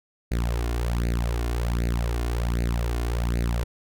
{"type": "tone with flanger", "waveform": "sawtooth", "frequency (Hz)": 58.6, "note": "A#1", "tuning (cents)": 10, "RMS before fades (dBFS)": -25, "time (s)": [0.31, 3.64], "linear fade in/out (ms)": 10, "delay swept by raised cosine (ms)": [0.45, 2.85], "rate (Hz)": 1.3, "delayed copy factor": 0.8, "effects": []}